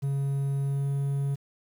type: tone with pitch glide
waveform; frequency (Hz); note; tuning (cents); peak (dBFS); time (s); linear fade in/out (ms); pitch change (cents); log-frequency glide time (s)
triangle; 138.59 to 139.47; C#3 to C#3; 0 to +11; -23; 0.02-1.36; 20; +11; 0.63-0.88
effects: 9-bit